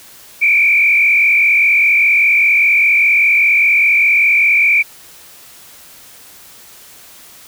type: tone with frequency modulation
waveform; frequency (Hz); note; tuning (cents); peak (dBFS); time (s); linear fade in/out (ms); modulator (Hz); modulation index
sine; 2336; D7; -10; -8; 0.41-4.83; 20; 45; 1.9
effects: white hiss -40 dBFS RMS until 7.47 s